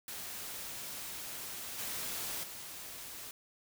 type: noise with level steps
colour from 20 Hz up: white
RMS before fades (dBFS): -43 / -39 / -46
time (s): 0.08-3.31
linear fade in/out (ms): 2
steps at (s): 1.78 / 2.43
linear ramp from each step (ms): 10
effects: none